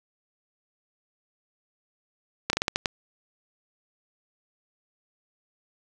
slowing click train, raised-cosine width 0.2 ms, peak -6 dBFS, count 7, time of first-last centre 2.5-2.858 s, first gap 31 ms, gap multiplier 1.26, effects 8-bit

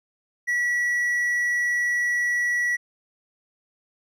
triangle tone, 1939 Hz, B6, 32 cents flat, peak -19 dBFS, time 0.47-2.77 s, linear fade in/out 20 ms, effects none

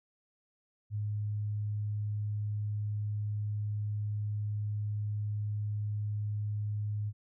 sine tone, 104.7 Hz, G#2, 15 cents sharp, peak -31 dBFS, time 0.9-7.13 s, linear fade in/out 50 ms, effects none

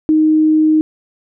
sine tone, 311.1 Hz, D#4, in tune, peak -8 dBFS, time 0.09-0.81 s, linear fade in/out 0 ms, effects none

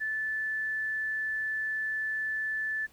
sine tone, 1748 Hz, A6, 12 cents flat, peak -29 dBFS, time 0-2.87 s, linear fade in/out 20 ms, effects pink hiss -61 dBFS RMS until 2.92 s

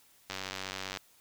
click train, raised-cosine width 0.2 ms, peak -19 dBFS, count 65, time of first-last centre 0.3-0.972 s, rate 95.2 Hz, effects white hiss -63 dBFS RMS until 1.2 s

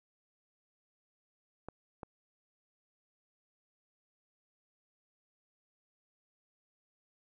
clicks, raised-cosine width 1 ms, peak -28 dBFS, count 2, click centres 1.686 / 2.032 s, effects none

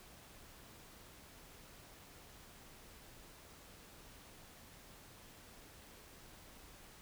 silence, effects pink hiss -58 dBFS RMS until 7.01 s

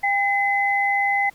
sine tone pair together, 801 / 2035 Hz, G5 / C7, +37 / -49 cents, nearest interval octave + major third, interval 1614 cents, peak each -21 / -20 dBFS, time 0.03-1.3 s, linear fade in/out 10 ms, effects pink hiss -53 dBFS RMS until 1.34 s

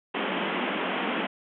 pink band-pass noise, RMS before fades -29 dBFS, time 0.14-1.27 s, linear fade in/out 10 ms, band 180 to 3300 Hz, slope 96 dB/octave, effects none

